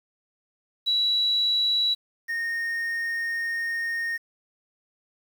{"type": "tone pair in turn", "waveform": ["sine", "triangle"], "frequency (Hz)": [3919, 1846.2], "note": ["B7", "A#6"], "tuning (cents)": [-14, -17], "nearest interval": "octave + minor second", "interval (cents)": 1303, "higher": "first", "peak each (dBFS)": [-20, -24], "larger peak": "first", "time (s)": [[0.86, 1.95], [2.28, 4.18]], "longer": "second", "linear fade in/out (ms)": 20, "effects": ["8-bit"]}